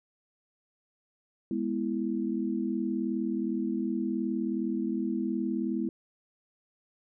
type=chord; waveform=sine; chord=E major; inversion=first; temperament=equal; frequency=207.7 / 246.9 / 329.6 Hz; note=G#3 / B3 / E4; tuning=0 / 0 / 0 cents; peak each=-32 dBFS; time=1.51-5.89 s; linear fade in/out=2 ms; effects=none